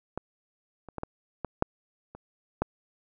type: clicks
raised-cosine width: 1 ms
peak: -18 / -29 / -20 / -18 / -17 / -8 / -29 / -11 dBFS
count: 8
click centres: 0.176 / 0.887 / 0.983 / 1.034 / 1.447 / 1.624 / 2.15 / 2.62 s
effects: none